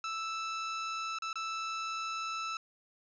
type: tone with dropouts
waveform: sawtooth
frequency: 1318.5 Hz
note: E6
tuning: in tune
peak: -31 dBFS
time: 0.04-2.57 s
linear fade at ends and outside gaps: 2 ms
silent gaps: 1.187-1.221 / 1.33-1.356 s
effects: resampled to 16000 Hz + 10-bit